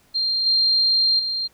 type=tone with level steps; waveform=sine; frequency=4186 Hz; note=C8; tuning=in tune; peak=-19 / -15 / -22 dBFS; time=0.14-1.48 s; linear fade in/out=20 ms; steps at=0.46 / 1.19 s; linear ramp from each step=5 ms; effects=pink hiss -58 dBFS RMS until 1.53 s